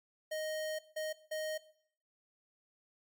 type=tone bursts at uneven times; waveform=square; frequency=622.3 Hz; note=D#5; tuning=in tune; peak=-36 dBFS; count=3; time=0.31-0.79 / 0.96-1.13 / 1.31-1.58 s; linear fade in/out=10 ms; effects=noise-tail reverb RT60 0.6 s tail -17 dB re dry + MP3 96 kbps